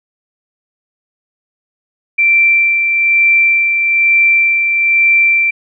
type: tone with tremolo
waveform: sine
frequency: 2349 Hz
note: D7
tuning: in tune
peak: -6 dBFS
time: 2.18-5.51 s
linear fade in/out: 10 ms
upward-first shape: sine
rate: 1.1 Hz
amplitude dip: 40%
effects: none